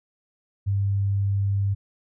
sine tone, 99.3 Hz, G2, 23 cents sharp, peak -20 dBFS, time 0.66-1.75 s, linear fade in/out 20 ms, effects none

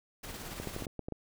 pink noise with tremolo, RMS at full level -42 dBFS, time 0.23-0.86 s, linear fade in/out 10 ms, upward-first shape square, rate 18 Hz, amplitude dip 30%
clicks, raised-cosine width 2 ms, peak -24 dBFS, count 8, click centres 0.6 / 0.673 / 0.764 / 0.823 / 0.868 / 0.993 / 1.085 / 1.123 s
effects none

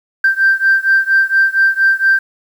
sine beating tone pair, 1568 / 1572.3 Hz, G6 / G6, 0 / +5 cents, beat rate 4.3 Hz, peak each -11 / -12 dBFS, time 0.24-2.19 s, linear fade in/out 5 ms, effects tanh soft clip ceiling -3 dBFS + 7-bit

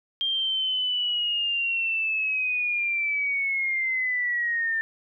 sine linear sweep, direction down, 3200 to 1788 Hz, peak -23 dBFS, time 0.21-4.81 s, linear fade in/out 0 ms, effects none

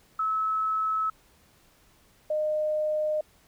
sine tone pair in turn, 1297 / 612.1 Hz, E6 / D#5, -28 / -28 cents, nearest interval octave + minor second, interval 1300 cents, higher first, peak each -24 dBFS, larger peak neither, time 0.19-1.1 / 2.3-3.21 s, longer neither, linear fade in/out 5 ms, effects pink hiss -61 dBFS RMS until 3.47 s

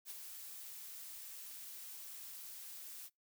blue noise with ADSR envelope, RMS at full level -45 dBFS, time 0.05-3.1 s, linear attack 56 ms, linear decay 19 ms, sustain -5 dB, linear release 46 ms, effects noise-tail reverb RT60 0.2 s tail -26 dB re dry

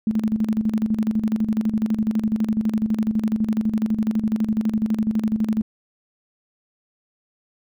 sine tone with tremolo, 217.8 Hz, A3, 17 cents flat, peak -16 dBFS, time 0.07-5.62 s, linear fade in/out 2 ms, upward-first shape square, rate 12 Hz, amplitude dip 70%, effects none

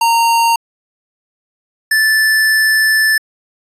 square tone pair in turn, 924 / 1753.9 Hz, A#5 / A6, -16 / -6 cents, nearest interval major seventh, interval 1110 cents, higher second, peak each -10 dBFS, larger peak neither, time 0.01-0.56 / 1.91-3.18 s, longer second, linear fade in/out 5 ms, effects resampled to 32000 Hz

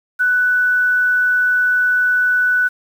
sine tone with quantisation, 1488 Hz, F#6, 9 cents sharp, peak -12 dBFS, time 0.19-2.69 s, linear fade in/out 20 ms, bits 7, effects none

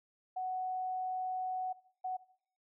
sine tone bursts at uneven times, 743 Hz, F#5, 7 cents sharp, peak -34 dBFS, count 2, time 0.36-1.73 / 2.04-2.17 s, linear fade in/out 10 ms, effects noise-tail reverb RT60 0.6 s tail -18 dB re dry

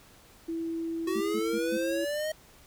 sine tone with pitch glide, 329.6 to 333.2 Hz, E4 to E4, 0 to +19 cents, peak -30 dBFS, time 0.48-2.05 s, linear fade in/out 10 ms, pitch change +19 cents, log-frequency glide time 0.91-1.65 s
square linear sweep, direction up, 365.5 to 630 Hz, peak -30 dBFS, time 1.07-2.32 s, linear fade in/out 5 ms
sine tone bursts, 219.7 Hz, A3, 2 cents flat, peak -32 dBFS, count 4, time 1.15-1.776 s, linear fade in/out 10 ms, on 59 ms, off 130 ms
effects pink hiss -56 dBFS RMS until 2.66 s

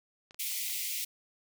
clicks, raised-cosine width 0.2 ms, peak -34 dBFS, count 4, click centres 0.309 / 0.345 / 0.516 / 0.695 s
white high-pass noise, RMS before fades -35 dBFS, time 0.39-1.05 s, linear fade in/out 10 ms, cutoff 2000 Hz, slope 96 dB/octave
effects none

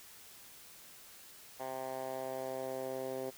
10% pulse tone with band-pass filter sweep, 131.3 Hz, C3, 6 cents sharp, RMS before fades -40 dBFS, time 1.59-3.31 s, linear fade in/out 20 ms, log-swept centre 820 to 460 Hz, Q 1.8, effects white hiss -55 dBFS RMS until 3.37 s

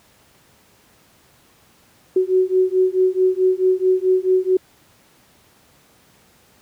sine beating tone pair, 370 / 374.6 Hz, F#4 / F#4, 0 / +21 cents, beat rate 4.6 Hz, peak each -17 dBFS, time 2.16-4.57 s, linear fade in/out 5 ms, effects pink hiss -54 dBFS RMS until 6.61 s + high-pass 80 Hz 12 dB/octave

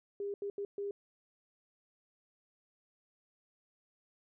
sine tone bursts at uneven times, 402.9 Hz, G4, 48 cents sharp, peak -35 dBFS, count 4, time 0.2-0.34 / 0.42-0.5 / 0.58-0.65 / 0.78-0.91 s, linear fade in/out 2 ms, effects none

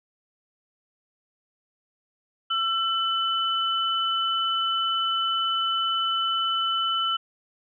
sine tone pair together, 1341 / 3010 Hz, E6 / F#7, +29 / +29 cents, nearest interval octave + major second, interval 1400 cents, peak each -25 dBFS, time 2.5-7.17 s, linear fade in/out 10 ms, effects none

